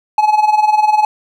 triangle tone with tremolo, 851 Hz, G#5, 42 cents sharp, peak -4 dBFS, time 0.18-1.05 s, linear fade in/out 2 ms, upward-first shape sine, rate 20 Hz, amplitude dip 75%, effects none

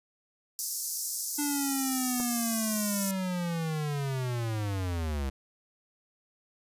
pink high-pass noise, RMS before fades -33 dBFS, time 0.59-3.11 s, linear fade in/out 0 ms, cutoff 5200 Hz, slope 48 dB/octave
square linear sweep, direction down, 293.6 to 65.41 Hz, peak -30 dBFS, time 1.38-5.3 s, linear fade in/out 10 ms
clicks, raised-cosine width 1 ms, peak -25 / -30 dBFS, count 2, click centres 2.2 / 2.206 s
effects resampled to 32000 Hz

